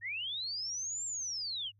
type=linear two-way sweep; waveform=sine; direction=up then down; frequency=1778 to 7490 to 2780 Hz; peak=-35 dBFS; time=0.01-1.72 s; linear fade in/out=50 ms; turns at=1.05 s; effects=added 102 Hz sine -64 dBFS peak until 1.79 s